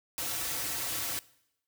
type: noise with comb filter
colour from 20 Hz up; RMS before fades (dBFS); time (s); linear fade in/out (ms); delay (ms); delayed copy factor
white; -34; 0.18-1.19; 0; 4.9; -0.9
effects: noise-tail reverb RT60 0.8 s tail -21 dB re dry